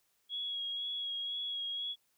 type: tone with vibrato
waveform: sine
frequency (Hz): 3322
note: G#7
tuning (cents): 0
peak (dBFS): -35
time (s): 0.29-1.96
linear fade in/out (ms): 50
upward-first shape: sine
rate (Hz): 2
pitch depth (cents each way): 22
effects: white hiss -75 dBFS RMS until 2.17 s